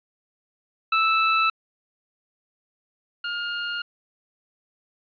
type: tone pair in turn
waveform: 25% pulse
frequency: 1316 / 1415.6 Hz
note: E6 / F6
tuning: -3 / +23 cents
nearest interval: minor second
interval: 126 cents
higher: second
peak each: -14 / -23 dBFS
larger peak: first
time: 0.92-1.5 / 3.24-3.82 s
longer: neither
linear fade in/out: 5 ms
effects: resampled to 11025 Hz + 9-bit